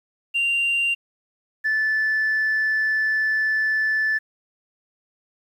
sine tone pair in turn, 2775 / 1748.1 Hz, F7 / A6, -12 / -12 cents, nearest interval minor sixth, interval 800 cents, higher first, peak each -17 dBFS, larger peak neither, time 0.34-0.95 / 1.64-4.19 s, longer second, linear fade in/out 20 ms, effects tanh soft clip ceiling -16 dBFS + 9-bit

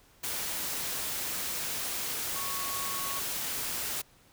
sine tone in noise, 1108.7 Hz, C#6, in tune, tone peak -38 dBFS, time 2.35-3.2 s, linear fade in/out 10 ms, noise white, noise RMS -34 dBFS, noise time 0.23-4.02 s, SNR -7 dB, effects pink hiss -61 dBFS RMS until 4.32 s

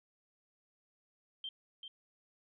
sine tone with echo, 3156 Hz, G7, 11 cents sharp, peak -39 dBFS, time 1.44-1.49 s, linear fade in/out 2 ms, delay 390 ms, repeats 1, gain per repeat -6 dB, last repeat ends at 1.88 s, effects none

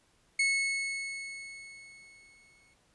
40% pulse tone with exponential decay, 2194 Hz, C#7, 18 cents flat, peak -23 dBFS, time 0.39-2.74 s, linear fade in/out 5 ms, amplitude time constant 510 ms, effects pink hiss -68 dBFS RMS until 2.94 s + resampled to 24000 Hz

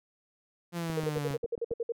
sawtooth exponential sweep, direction down, 174.61 to 136.3 Hz, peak -28 dBFS, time 0.72-1.38 s, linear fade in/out 50 ms
click train, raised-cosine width 2 ms, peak -27 dBFS, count 7, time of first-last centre 0.9-1.714 s, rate 7.37 Hz
sine tone bursts, 466.2 Hz, A#4, in tune, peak -28 dBFS, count 11, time 0.97-1.922 s, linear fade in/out 5 ms, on 32 ms, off 60 ms
effects none

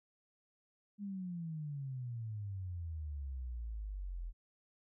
sine exponential sweep, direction down, 207.7 to 40.69 Hz, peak -39 dBFS, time 0.98-4.33 s, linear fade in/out 50 ms, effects none

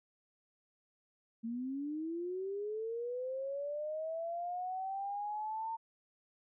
sine linear sweep, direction up, 223.2 to 910 Hz, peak -36 dBFS, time 1.43-5.77 s, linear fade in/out 20 ms, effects none

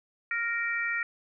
harmonic tone, 466.2 Hz, A#4, in tune, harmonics 3 / 4 / 5, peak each -33 / -30 / -33 dBFS, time 0.31-1.03 s, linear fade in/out 2 ms, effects none

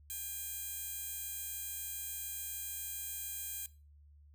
15% pulse tone with high-pass filter, 807 Hz, G#5, 50 cents flat, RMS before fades -42 dBFS, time 0.1-3.66 s, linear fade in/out 0 ms, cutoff 8300 Hz, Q 0.64, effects noise-tail reverb RT60 0.3 s tail -18 dB re dry + added 73 Hz sine -57 dBFS peak until 4.34 s

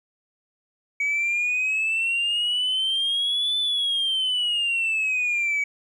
sine exponential two-way sweep, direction up then down, 2263 to 3520 to 2263 Hz, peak -19 dBFS, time 1-5.64 s, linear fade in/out 5 ms, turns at 3.58 s, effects tanh soft clip ceiling -19 dBFS + 10-bit

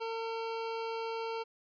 25% pulse tone, 453.6 Hz, A#4, 47 cents flat, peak -31 dBFS, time 0-1.44 s, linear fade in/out 20 ms, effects resampled to 11025 Hz

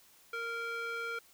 square tone with band-pass filter, 463.8 Hz, A#4, 9 cents flat, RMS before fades -38 dBFS, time 0.33-1.19 s, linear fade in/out 5 ms, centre 1700 Hz, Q 2.1, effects white hiss -62 dBFS RMS until 1.33 s

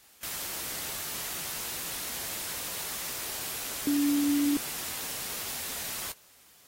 sine tone in noise, 287.5 Hz, D4, 37 cents flat, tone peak -23 dBFS, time 3.87-4.57 s, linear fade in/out 2 ms, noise white, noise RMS -36 dBFS, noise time 0.23-6.12 s, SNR +10 dB, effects white hiss -58 dBFS RMS until 6.67 s + AAC 48 kbps

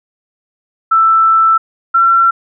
sine tone pair in turn, 1326 / 1355.4 Hz, E6 / E6, +10 / +48 cents, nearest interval unison, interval 38 cents, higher second, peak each -6 dBFS, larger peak neither, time 0.91-1.58 / 1.94-2.31 s, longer first, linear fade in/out 10 ms, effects none

